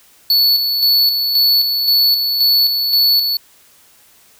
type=tone with tremolo; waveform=square; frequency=4435 Hz; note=C#8; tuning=in tune; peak=-10 dBFS; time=0.3-3.37 s; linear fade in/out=2 ms; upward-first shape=square; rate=1.9 Hz; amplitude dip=45%; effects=white hiss -49 dBFS RMS until 4.39 s